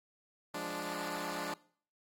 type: chord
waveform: 10% pulse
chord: D diminished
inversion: first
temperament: equal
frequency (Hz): 174.61 / 207.7 / 293.7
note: F3 / Ab3 / D4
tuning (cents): 0 / 0 / 0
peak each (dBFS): -35 / -36 / -31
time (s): 0.54-1.54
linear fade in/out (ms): 5
effects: noise-tail reverb RT60 0.5 s tail -20 dB re dry + AAC 48 kbps

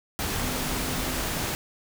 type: tone in noise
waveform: sine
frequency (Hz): 253.6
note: B3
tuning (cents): +46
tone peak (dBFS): -35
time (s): 0.42-1.21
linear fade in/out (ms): 0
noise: pink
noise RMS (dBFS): -29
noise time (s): 0.19-1.55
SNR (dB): -9
effects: none

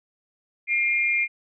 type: tone pair together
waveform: sine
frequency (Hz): 2121 / 2399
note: C7 / D7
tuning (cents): +23 / +36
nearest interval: major second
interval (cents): 213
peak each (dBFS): -23 / -22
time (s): 0.67-1.28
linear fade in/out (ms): 50
effects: none

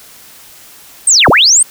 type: linear two-way sweep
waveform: sine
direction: down then up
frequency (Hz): 8870 to 58.2 to 8870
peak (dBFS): -4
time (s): 1.07-1.63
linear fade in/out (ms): 5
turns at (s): 1.29
effects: white hiss -38 dBFS RMS until 1.7 s

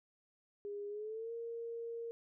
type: tone with pitch glide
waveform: sine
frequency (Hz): 408.5 to 463.9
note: G#4 to A#4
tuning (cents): -29 to -8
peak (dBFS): -40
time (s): 0.65-2.11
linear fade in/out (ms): 0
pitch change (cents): +221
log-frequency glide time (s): 0.88-1.32
effects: none

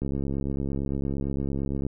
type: click train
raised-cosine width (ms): 3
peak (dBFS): -17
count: 128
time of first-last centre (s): 0.02-1.866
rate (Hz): 68.8
effects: none

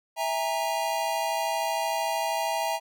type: tone cluster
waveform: square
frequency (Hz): 657 / 819 / 932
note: E5 / G#5 / A#5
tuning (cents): -6 / -24 / -1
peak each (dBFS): -31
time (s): 0.16-2.8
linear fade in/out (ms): 50
effects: none

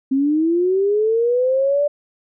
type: linear sweep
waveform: sine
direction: up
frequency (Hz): 262 to 589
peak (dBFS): -14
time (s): 0.11-1.88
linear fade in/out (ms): 10
effects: none

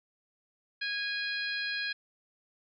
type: harmonic tone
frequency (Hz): 824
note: G#5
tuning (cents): -14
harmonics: 2 / 3 / 4 / 5 / 6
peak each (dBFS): -34 / -38 / -41 / -38 / -45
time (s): 0.81-1.93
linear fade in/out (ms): 10
effects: none

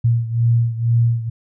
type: beating tone pair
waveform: sine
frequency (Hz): 116.4 / 118.5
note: A#2 / A#2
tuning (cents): -2 / +29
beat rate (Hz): 2.1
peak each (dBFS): -15 / -19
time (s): 0.04-1.3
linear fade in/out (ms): 10
effects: none

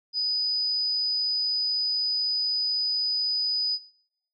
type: tone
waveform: sine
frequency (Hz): 4978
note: D#8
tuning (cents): 0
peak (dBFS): -23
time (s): 0.13-3.79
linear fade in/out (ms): 50
effects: noise-tail reverb RT60 0.8 s tail -21 dB re dry

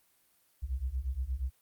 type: beating tone pair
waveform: sine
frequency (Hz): 60.1 / 68.6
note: B1 / C#2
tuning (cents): -46 / -17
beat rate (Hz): 8.5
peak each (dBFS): -35 / -34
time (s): 0.62-1.51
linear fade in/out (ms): 20
effects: white hiss -69 dBFS RMS until 1.61 s + Opus 32 kbps

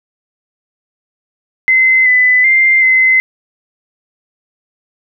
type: tone with pitch steps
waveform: sine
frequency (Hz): 2056 / 2003 / 2095 / 2052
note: C7 / B6 / C7 / C7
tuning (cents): -31 / +24 / +2 / -34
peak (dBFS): -6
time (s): 1.68-3.2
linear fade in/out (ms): 0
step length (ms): 380
effects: none

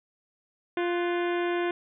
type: harmonic tone with a mistuned harmonic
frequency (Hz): 349.2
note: F4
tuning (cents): 0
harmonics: 1 / 2 / 3 / 4 / 5 / 6 / 7 / 8 / 9 / 10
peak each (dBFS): -26 / -34 / -37 / -38 / -39 / -41 / -43 / -47 / -48 / -49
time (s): 0.77-1.71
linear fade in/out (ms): 2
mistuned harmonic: 4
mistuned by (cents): +110
effects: none

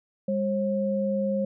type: tone pair together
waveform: sine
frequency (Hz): 201.9 / 539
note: G#3 / C#5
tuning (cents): -49 / -49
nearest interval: octave + perfect fourth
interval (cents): 1700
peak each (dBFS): -26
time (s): 0.28-1.45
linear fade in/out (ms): 5
effects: none

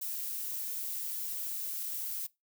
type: noise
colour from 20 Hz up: violet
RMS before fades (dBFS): -37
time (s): 0.01-2.27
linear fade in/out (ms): 10
effects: noise-tail reverb RT60 0.2 s tail -21 dB re dry

